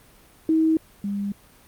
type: tone pair in turn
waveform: sine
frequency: 319.4 / 201.2 Hz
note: D#4 / G3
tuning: +45 / +45 cents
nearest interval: minor sixth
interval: 800 cents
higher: first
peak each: -16 / -24 dBFS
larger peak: first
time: 0.49-0.77 / 1.04-1.32 s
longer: neither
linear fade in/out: 2 ms
effects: pink hiss -53 dBFS RMS until 1.67 s + Opus 32 kbps